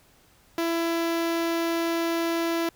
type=tone with notch filter; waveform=sawtooth; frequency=334 Hz; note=E4; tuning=23 cents sharp; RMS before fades=-26 dBFS; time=0.58-2.69 s; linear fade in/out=2 ms; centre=8200 Hz; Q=1.9; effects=pink hiss -59 dBFS RMS until 2.75 s